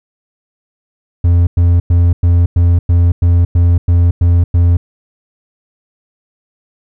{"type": "tone bursts", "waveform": "triangle", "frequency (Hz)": 86.5, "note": "F2", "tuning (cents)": -16, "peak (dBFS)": -4, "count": 11, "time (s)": [1.24, 4.77], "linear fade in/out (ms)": 5, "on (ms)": 230, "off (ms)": 100, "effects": []}